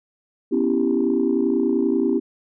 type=chord; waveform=sine; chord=C# half-diminished seventh; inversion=third; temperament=equal; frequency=246.9 / 277.2 / 329.6 / 392 Hz; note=B3 / C#4 / E4 / G4; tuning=0 / 0 / 0 / 0 cents; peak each=-22 dBFS; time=0.51-2.2 s; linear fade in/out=20 ms; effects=tanh soft clip ceiling -9 dBFS